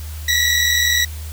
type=tone pair together; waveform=20% pulse; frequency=1914 / 1954.2 Hz; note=A#6 / B6; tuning=+45 / -19 cents; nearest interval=unison; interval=36 cents; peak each=-12 dBFS; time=0.28-1.05 s; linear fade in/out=5 ms; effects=added 77 Hz sine -27 dBFS peak until 1.32 s + white hiss -39 dBFS RMS until 1.32 s